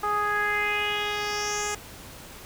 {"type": "tone with low-pass filter sweep", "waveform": "10% pulse", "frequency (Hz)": 415.3, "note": "G#4", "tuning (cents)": 0, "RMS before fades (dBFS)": -27, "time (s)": [0.03, 1.75], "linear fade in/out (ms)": 5, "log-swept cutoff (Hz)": [1100, 8100], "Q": 3.8, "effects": ["pink hiss -44 dBFS RMS until 2.45 s"]}